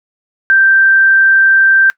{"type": "tone", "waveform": "sine", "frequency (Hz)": 1568, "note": "G6", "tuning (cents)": 0, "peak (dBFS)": -5, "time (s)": [0.5, 1.9], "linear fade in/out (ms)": 0, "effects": ["noise-tail reverb RT60 0.1 s tail -21 dB re dry"]}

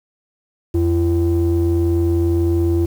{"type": "ring-modulated tone", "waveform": "triangle", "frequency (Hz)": 126.4, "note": "B2", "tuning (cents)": 41, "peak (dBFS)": -7, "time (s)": [0.74, 2.86], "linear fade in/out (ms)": 10, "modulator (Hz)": 212, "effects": ["tanh soft clip ceiling -9 dBFS", "7-bit"]}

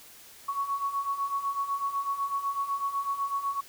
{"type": "beating tone pair", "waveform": "sine", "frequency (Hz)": [1108.7, 1116.7], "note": ["C#6", "C#6"], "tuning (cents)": [0, 12], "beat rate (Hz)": 8, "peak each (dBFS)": [-34, -29], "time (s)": [0.48, 3.61], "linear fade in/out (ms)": 10, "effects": ["white hiss -51 dBFS RMS until 3.68 s"]}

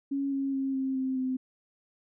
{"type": "tone with pitch steps", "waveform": "sine", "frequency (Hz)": [277, 273.2, 269.4, 265.7, 262.1, 258.5], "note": ["C#4", "C#4", "C#4", "C4", "C4", "C4"], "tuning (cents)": [-1, -25, -49, 27, 3, -21], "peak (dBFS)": -27, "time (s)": [0.11, 1.37], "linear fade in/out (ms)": 10, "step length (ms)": 210, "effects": []}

